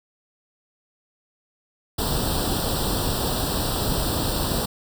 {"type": "noise with comb filter", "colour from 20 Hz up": "pink", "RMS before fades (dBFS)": -24, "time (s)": [1.98, 4.66], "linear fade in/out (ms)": 10, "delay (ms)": 0.23, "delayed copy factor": 0.9, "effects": []}